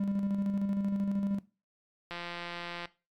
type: tone with tremolo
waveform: triangle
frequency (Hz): 198.8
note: G3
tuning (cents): +25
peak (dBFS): -25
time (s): 0-1.39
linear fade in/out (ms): 5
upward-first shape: square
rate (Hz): 13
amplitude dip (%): 40
type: click train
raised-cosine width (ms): 0.3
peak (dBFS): -23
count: 130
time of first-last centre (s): 2.11-2.856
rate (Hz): 173
effects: noise-tail reverb RT60 0.3 s tail -18 dB re dry + MP3 96 kbps